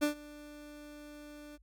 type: tone with ADSR envelope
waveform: 30% pulse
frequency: 295.6 Hz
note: D4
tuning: 11 cents sharp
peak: -23 dBFS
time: 0.01-1.58 s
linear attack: 22 ms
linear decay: 110 ms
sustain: -22 dB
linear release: 31 ms
effects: added 50 Hz sine -60 dBFS peak until 1.62 s